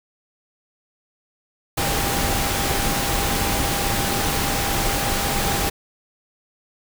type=tone in noise; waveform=sine; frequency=798 Hz; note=G5; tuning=31 cents sharp; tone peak=-29 dBFS; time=1.77-5.7 s; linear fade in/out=10 ms; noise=pink; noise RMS=-22 dBFS; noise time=1.77-5.7 s; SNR=-10 dB; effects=none